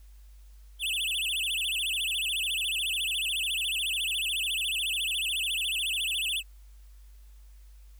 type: tone with vibrato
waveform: square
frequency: 3016 Hz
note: F#7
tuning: 32 cents sharp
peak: -28 dBFS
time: 0.79-6.43 s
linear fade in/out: 50 ms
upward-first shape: sine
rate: 14 Hz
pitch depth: 280 cents each way
effects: added 50 Hz sine -48 dBFS peak until 7.99 s + white hiss -66 dBFS RMS until 7.99 s